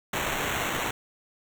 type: noise with sample-and-hold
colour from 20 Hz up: violet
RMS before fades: -29 dBFS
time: 0.13-0.91 s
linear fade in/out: 5 ms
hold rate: 4900 Hz
effects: none